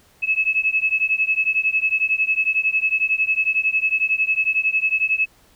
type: beating tone pair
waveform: sine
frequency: 2582 / 2593 Hz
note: E7 / E7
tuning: -37 / -29 cents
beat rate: 11 Hz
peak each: -20 dBFS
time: 0.22-5.26 s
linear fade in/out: 20 ms
effects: pink hiss -55 dBFS RMS until 5.55 s